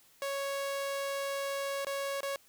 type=tone with dropouts; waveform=sawtooth; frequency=554.4 Hz; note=C#5; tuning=in tune; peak=-29 dBFS; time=0.22-2.36 s; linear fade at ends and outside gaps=1 ms; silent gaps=1.848-1.868 / 2.206-2.231 s; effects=white hiss -63 dBFS RMS until 2.48 s